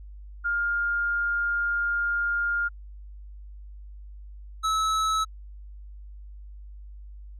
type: tone pair in turn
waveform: sine / square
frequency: 1409 / 1299.8 Hz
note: F6 / E6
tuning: +15 / -25 cents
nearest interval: minor second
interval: 140 cents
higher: first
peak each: -23 dBFS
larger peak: neither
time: 0.44-2.69 / 4.63-5.25 s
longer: first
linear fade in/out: 20 ms
effects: added 50 Hz sine -40 dBFS peak until 7.39 s + low-pass 8000 Hz 12 dB/octave